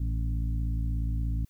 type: harmonic tone with a mistuned harmonic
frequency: 56.8 Hz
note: A#1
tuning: 44 cents flat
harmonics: 1 / 2 / 3 / 4 / 5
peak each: -27 / -33 / -41 / -43 / -44 dBFS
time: 0-1.45 s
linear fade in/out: 5 ms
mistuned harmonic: 3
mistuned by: -50 cents
effects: white hiss -69 dBFS RMS until 1.49 s